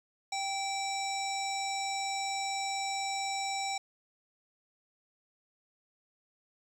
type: harmonic tone with a mistuned harmonic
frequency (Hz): 784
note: G5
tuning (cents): 0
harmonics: 1 / 3 / 5 / 7 / 9 / 10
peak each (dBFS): -34 / -39 / -41 / -42 / -44 / -44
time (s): 0.32-3.78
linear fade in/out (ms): 5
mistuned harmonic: 3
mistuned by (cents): -27
effects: 10-bit